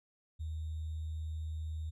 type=tone with sample-and-hold; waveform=sine; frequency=78.9 Hz; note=D#2; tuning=25 cents sharp; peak=-36 dBFS; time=0.39-1.91 s; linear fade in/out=20 ms; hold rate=3675 Hz; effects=resampled to 24000 Hz